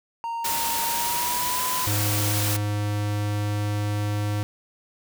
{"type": "tone with pitch glide", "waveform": "triangle", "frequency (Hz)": [926, 1004], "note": ["A#5", "B5"], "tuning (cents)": [-12, 28], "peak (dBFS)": -25, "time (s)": [0.24, 1.86], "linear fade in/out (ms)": 0, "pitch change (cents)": 140, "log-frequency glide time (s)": [0.87, 1.64]}
{"type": "noise", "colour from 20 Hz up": "white", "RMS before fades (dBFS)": -27, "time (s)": [0.44, 2.57], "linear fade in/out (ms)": 10}
{"type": "tone", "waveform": "square", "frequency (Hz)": 103.83, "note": "G#2", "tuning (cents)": 0, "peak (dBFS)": -24, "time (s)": [1.87, 4.43], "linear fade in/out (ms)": 0}
{"effects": []}